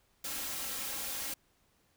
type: noise with comb filter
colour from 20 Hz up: white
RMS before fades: -38 dBFS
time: 0.24-1.34 s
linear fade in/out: 5 ms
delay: 3.7 ms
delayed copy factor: +0.55
effects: pink hiss -71 dBFS RMS until 1.96 s